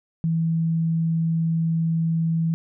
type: tone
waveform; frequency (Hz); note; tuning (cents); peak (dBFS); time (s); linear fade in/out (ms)
sine; 163.8; E3; -11; -19; 0.24-2.54; 0
effects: none